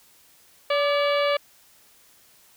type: harmonic tone with a mistuned harmonic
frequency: 573 Hz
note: D5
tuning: 43 cents flat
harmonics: 1 / 2 / 3 / 4 / 5 / 6 / 7 / 8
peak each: -21 / -27 / -33 / -30 / -33 / -35 / -38 / -41 dBFS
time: 0.7-1.37 s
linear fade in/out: 5 ms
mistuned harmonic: 2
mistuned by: +52 cents
effects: white hiss -56 dBFS RMS until 2.56 s